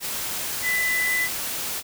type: tone in noise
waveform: sine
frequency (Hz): 1998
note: B6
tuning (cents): +20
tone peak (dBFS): -21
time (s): 0.62-1.29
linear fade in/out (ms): 50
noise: white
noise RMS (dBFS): -29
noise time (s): 0-1.83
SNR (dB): +5
effects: none